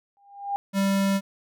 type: tone with exponential growth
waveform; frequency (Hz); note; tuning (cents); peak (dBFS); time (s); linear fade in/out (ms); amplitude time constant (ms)
sine; 803; G5; +41; -21; 0.17-0.56; 0; 84
type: tone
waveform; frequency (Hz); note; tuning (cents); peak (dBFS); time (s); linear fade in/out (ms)
square; 196; G3; 0; -21; 0.73-1.21; 50
effects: none